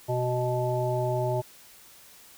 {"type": "harmonic tone", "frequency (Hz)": 124.4, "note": "B2", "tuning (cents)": 13, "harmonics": [1, 3, 5, 7], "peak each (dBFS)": [-28, -31, -29, -33], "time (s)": [0.08, 1.42], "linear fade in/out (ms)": 20, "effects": ["white hiss -52 dBFS RMS until 2.37 s"]}